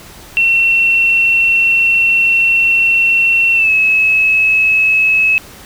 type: tone with pitch glide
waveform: sine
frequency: 2713 to 2580 Hz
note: E7 to E7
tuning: +49 to -38 cents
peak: -8 dBFS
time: 0.37-5.38 s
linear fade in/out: 0 ms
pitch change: -87 cents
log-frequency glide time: 3.55-3.71 s
effects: pink hiss -36 dBFS RMS until 5.65 s